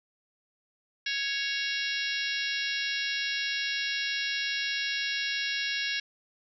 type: harmonic tone with a mistuned harmonic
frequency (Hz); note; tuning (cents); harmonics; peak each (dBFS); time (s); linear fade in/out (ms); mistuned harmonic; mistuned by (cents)
554.4; C#5; 0; 3 / 4 / 5 / 6 / 7 / 8 / 9 / 10; -34 / -36 / -35 / -38 / -37 / -41 / -40 / -38; 1.06-6; 5; 8; -60
effects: none